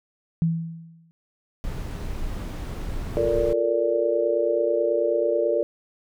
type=tone with exponential decay; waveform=sine; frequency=164.81 Hz; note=E3; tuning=in tune; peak=-16 dBFS; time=0.42-1.11 s; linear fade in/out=0 ms; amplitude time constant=150 ms
type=noise; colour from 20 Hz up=brown; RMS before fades=-30 dBFS; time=1.64-3.53 s; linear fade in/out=0 ms
type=chord; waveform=sine; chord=Bb major seventh; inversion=second; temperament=just; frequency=349.6 / 437 / 466.2 / 582.7 Hz; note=F4 / A4 / Bb4 / D5; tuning=+2 / -12 / 0 / -14 cents; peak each=-27 / -28 / -24 / -23 dBFS; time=3.17-5.63 s; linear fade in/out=0 ms
effects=none